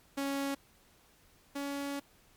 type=tone pair in turn; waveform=sawtooth; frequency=277.2 / 281.4 Hz; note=C#4 / C#4; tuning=0 / +26 cents; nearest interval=unison; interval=26 cents; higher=second; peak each=-28 / -31 dBFS; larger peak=first; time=0.17-0.55 / 1.55-2 s; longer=second; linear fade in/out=10 ms; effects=pink hiss -64 dBFS RMS until 2.36 s + MP3 96 kbps